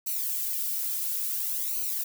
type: noise with flanger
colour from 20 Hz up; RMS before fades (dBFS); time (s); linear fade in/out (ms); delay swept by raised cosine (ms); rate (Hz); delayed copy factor
violet; -30; 0.06-2.04; 10; 0.57 to 2.67; 0.58; -0.8
effects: none

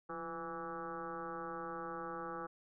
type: tone with frequency modulation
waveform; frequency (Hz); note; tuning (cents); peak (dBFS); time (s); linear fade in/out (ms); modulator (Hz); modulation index
sine; 826; G#5; -10; -40; 0.09-2.47; 10; 162; 3.6
effects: none

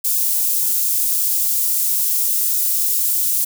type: high-pass noise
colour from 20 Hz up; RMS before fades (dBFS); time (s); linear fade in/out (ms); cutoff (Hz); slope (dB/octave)
white; -18; 0.04-3.45; 10; 8800; 12
effects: none

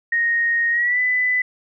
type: tone with pitch glide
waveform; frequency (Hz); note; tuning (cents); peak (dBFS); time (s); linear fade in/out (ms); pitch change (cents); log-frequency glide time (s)
sine; 1864.7 to 1998.5; A#6 to B6; 0 to +20; -16; 0.12-1.42; 5; +120; 0.71-1
effects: none

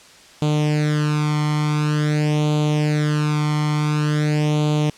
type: tone with flanger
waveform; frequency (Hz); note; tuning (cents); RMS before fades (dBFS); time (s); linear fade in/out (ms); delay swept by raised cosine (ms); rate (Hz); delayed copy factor
sawtooth; 150.5; D3; +43; -19; 0.42-4.9; 2; 0.28 to 0.94; 0.47; +0.8
effects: white hiss -46 dBFS RMS until 4.97 s + low-pass 7000 Hz 12 dB/octave

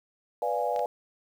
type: chord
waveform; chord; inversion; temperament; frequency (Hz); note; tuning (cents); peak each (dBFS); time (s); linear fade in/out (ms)
sine; B diminished seventh; none; equal; 493.9 / 587.3 / 698.5 / 830.6; B4 / D5 / F5 / Ab5; 0 / 0 / 0 / 0; -31; 0.42-0.86; 2
type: clicks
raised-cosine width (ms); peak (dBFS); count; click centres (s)
0.2; -26; 2; 0.762 / 0.793
effects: 9-bit

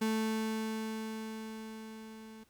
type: tone with level ramp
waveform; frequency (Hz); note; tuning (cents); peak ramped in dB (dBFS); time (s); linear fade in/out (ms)
35% pulse; 220; A3; 0; -27 to -47; 0.01-2.44; 10
effects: pink hiss -69 dBFS RMS until 2.49 s

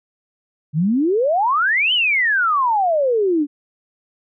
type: exponential two-way sweep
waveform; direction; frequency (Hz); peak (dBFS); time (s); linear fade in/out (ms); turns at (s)
sine; up then down; 141.8 to 3100 to 278.5; -14; 0.73-3.47; 50; 1.93
effects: none

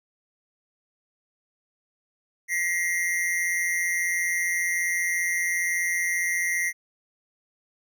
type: tone pair together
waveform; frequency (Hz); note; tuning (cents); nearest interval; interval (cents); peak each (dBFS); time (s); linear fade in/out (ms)
square; 1918.1 / 2093; A#6 / C7; +49 / 0; major second; 151; -27; 2.48-6.73; 50
effects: none

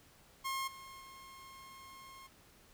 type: tone with level steps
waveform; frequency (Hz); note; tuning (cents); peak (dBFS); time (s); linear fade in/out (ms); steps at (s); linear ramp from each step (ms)
sawtooth; 1072; C6; +42; -32 / -46 / -48; 0.44-2.28; 20; 0.67 / 1; 10
effects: pink hiss -63 dBFS RMS until 2.73 s

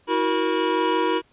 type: tone cluster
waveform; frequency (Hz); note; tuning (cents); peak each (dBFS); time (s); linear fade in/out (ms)
square; 323.6 / 369.3 / 470.8 / 972; E4 / F#4 / A#4 / B5; -32 / -3 / +17 / -28; -26; 0.07-1.22; 50
effects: pink hiss -60 dBFS RMS until 1.32 s + resampled to 8000 Hz

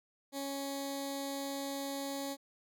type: tone with notch filter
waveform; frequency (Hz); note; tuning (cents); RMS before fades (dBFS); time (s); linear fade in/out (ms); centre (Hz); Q
10% pulse; 276.9; C#4; -2; -39; 0.32-2.37; 50; 1400; 0.69
effects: none

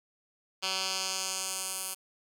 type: tone with band-pass filter sweep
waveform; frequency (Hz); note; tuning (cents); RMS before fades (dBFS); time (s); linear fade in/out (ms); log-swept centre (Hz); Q
10% pulse; 189.3; F#3; +40; -34; 0.62-1.95; 20; 4100 to 11000; 1.5
effects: 9-bit

